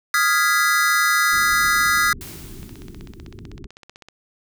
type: chord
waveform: square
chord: F half-diminished seventh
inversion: third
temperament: equal with one note detuned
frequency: 1244.5 / 1396.9 / 1661.2 / 1987 Hz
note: Eb6 / F6 / Ab6 / Cb7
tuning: 0 / 0 / 0 / +10 cents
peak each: -22 dBFS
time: 0.14-2.13 s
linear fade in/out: 2 ms
type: low-pass noise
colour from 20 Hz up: pink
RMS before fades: -38 dBFS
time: 1.32-3.67 s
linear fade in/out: 5 ms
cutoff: 410 Hz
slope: 96 dB/octave
type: noise with exponential decay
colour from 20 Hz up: white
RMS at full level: -36 dBFS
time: 2.21-3.59 s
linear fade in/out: 0 ms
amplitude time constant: 300 ms
type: click train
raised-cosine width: 0.2 ms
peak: -25 dBFS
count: 24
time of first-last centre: 2.63-4.086 s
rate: 15.8 Hz
effects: none